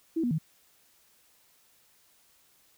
sine tone with pitch steps, 326.2 / 241.8 / 158.2 Hz, E4 / B3 / D#3, -18 / -36 / +29 cents, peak -25 dBFS, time 0.16-0.385 s, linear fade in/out 10 ms, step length 75 ms, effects white hiss -64 dBFS RMS until 2.77 s

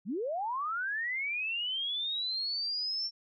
sine linear sweep, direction up, 161.1 to 5470 Hz, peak -31 dBFS, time 0.05-3.11 s, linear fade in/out 50 ms, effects none

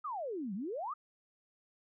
sine exponential two-way sweep, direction down then up, 1306 to 180.4 to 1306 Hz, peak -36 dBFS, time 0.04-0.94 s, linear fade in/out 10 ms, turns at 0.54 s, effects none

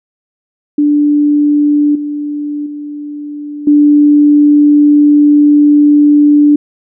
sine tone with level steps, 293.7 Hz, D4, in tune, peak -6 / -15 / -20 / -3 dBFS, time 0.78-6.56 s, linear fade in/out 5 ms, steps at 1.95 / 2.66 / 3.67 s, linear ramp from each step 5 ms, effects none

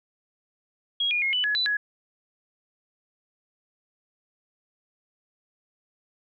sine tone with pitch steps, 3298 / 2433 / 2153 / 2982 / 1690 / 3982 / 1678 Hz, G#7 / D#7 / C7 / F#7 / G#6 / B7 / G#6, -13 / -39 / +49 / +13 / +30 / +14 / +17 cents, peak -22 dBFS, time 1-1.77 s, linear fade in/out 5 ms, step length 110 ms, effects none

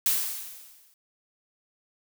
blue noise with exponential decay, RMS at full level -22 dBFS, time 0.06-0.94 s, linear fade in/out 1 ms, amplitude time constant 190 ms, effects none

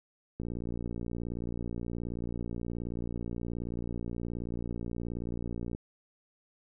click train, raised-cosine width 3 ms, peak -24 dBFS, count 315, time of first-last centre 0.4-5.749 s, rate 58.7 Hz, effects none

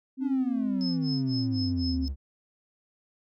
sine tone with vibrato, 261.6 Hz, C4, in tune, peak -27 dBFS, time 0.17-2.09 s, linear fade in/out 50 ms, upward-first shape square, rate 1.1 Hz, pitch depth 10 cents each way
triangle exponential sweep, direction down, 300 to 66.1 Hz, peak -27 dBFS, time 0.2-2.16 s, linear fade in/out 50 ms
sine tone with tremolo, 5190 Hz, E8, 28 cents flat, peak -32 dBFS, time 0.81-2.08 s, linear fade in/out 0 ms, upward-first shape sine, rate 4 Hz, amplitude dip 100%
effects none

